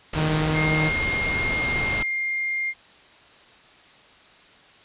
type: noise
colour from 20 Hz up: pink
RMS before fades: -28 dBFS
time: 0.13-2.03 s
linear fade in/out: 5 ms
type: tone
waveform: sawtooth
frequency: 155.4 Hz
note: D#3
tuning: 2 cents flat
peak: -17 dBFS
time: 0.14-0.92 s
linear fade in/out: 50 ms
type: tone with pitch glide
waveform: sine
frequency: 2128 to 2115 Hz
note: C7 to C7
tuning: +29 to +18 cents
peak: -23 dBFS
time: 0.53-2.74 s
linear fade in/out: 50 ms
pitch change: -11 cents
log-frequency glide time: 1.45-2.09 s
effects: white hiss -51 dBFS RMS until 4.84 s + resampled to 8000 Hz